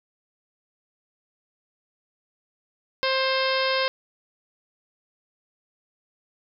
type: harmonic tone with a mistuned harmonic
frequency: 528 Hz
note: C5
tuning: 16 cents sharp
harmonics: 1 / 2 / 3 / 4 / 5 / 6 / 7 / 8 / 9 / 10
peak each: -25 / -28 / -30 / -31 / -32 / -33 / -33 / -34 / -35 / -35 dBFS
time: 3.03-3.88 s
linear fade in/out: 0 ms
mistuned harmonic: 10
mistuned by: -41 cents
effects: none